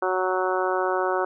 harmonic tone, 185.4 Hz, F#3, 4 cents sharp, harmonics 2 / 3 / 4 / 5 / 6 / 7 / 8, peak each -26 / -28 / -29 / -30 / -31 / -31 / -32 dBFS, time 0.02-1.25 s, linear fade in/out 5 ms, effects none

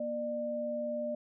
sine tone pair together, 237.7 / 599 Hz, A#3 / D5, +34 / +34 cents, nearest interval octave + major third, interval 1600 cents, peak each -39 / -33 dBFS, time 0-1.15 s, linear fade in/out 5 ms, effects none

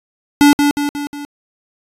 square tone with echo, 288.9 Hz, D4, 28 cents flat, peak -6 dBFS, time 0.41-0.53 s, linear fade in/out 0 ms, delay 180 ms, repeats 4, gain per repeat -5 dB, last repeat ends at 1.25 s, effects resampled to 32000 Hz

